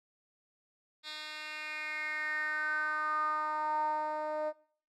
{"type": "tone with band-pass filter sweep", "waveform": "10% pulse", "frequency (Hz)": 306, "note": "D#4", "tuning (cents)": -29, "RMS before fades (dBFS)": -35, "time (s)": [1.03, 4.53], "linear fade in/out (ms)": 50, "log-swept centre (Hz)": [3500, 650], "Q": 6, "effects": ["noise-tail reverb RT60 0.5 s tail -20 dB re dry"]}